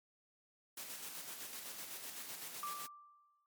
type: noise with tremolo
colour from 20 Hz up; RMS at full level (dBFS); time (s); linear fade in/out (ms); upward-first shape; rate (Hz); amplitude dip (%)
white; -46; 0.77-2.87; 5; square; 7.9; 35
type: tone with exponential decay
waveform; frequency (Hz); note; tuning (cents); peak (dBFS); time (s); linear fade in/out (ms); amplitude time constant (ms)
sine; 1176; D6; +2; -38; 2.63-3.46; 1; 180
effects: high-pass 150 Hz 12 dB/octave + MP3 96 kbps